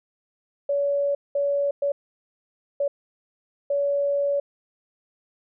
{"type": "tone bursts at uneven times", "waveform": "sine", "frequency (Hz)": 567, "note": "C#5", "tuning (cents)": 39, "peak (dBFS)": -20, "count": 5, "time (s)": [[0.69, 1.15], [1.35, 1.71], [1.82, 1.92], [2.8, 2.88], [3.7, 4.4]], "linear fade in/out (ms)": 5, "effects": []}